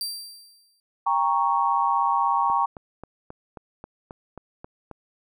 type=tone with exponential decay; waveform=sawtooth; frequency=4702 Hz; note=D8; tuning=1 cent sharp; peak=-23 dBFS; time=0.01-0.8 s; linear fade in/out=1 ms; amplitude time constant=170 ms
type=chord; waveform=sine; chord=G diminished; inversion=none; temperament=equal with one note detuned; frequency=795.9 / 932.3 / 1108.7 Hz; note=G5 / Bb5 / Db6; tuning=+26 / 0 / 0 cents; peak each=-25 / -23 / -23 dBFS; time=1.06-2.66 s; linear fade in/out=10 ms
type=click train; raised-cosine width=1 ms; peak=-24 dBFS; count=10; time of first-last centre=2.5-4.913 s; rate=3.73 Hz
effects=none